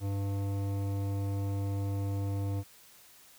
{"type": "tone with hard clipping", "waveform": "triangle", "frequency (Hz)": 99.2, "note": "G2", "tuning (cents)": 21, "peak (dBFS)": -32, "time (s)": [0, 2.64], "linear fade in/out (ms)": 50, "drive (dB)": 18, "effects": ["white hiss -57 dBFS RMS until 3.38 s"]}